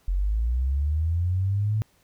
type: linear sweep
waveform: sine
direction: up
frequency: 43.65 to 110 Hz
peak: -21 dBFS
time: 0.08-1.82 s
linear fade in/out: 0 ms
effects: pink hiss -63 dBFS RMS until 2.03 s